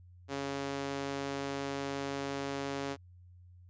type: tone with high-pass filter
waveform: sawtooth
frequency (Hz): 138.9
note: C#3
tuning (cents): +4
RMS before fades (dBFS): -37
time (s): 0.28-2.97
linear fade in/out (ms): 50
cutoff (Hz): 320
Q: 1.1
effects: added 89 Hz sine -53 dBFS peak until 3.69 s + resampled to 16000 Hz